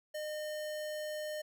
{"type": "tone", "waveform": "square", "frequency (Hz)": 609, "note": "D#5", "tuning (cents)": -37, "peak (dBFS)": -38, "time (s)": [0.14, 1.42], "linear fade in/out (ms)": 10, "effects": []}